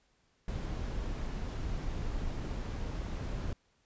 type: noise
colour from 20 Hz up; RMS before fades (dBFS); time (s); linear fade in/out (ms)
brown; -36; 0.48-3.53; 2
effects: pink hiss -72 dBFS RMS until 3.85 s + resampled to 16000 Hz